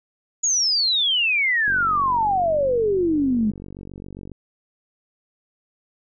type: exponential sweep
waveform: sine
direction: down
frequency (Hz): 6890 to 203.5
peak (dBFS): -17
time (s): 0.43-3.51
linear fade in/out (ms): 10
type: click train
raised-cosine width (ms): 3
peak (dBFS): -24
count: 126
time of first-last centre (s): 1.68-4.317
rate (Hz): 47.4
effects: none